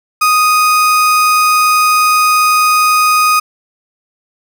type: tone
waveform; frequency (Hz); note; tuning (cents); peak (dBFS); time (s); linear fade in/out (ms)
35% pulse; 1244.5; D#6; 0; -6; 0.21-3.4; 10
effects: none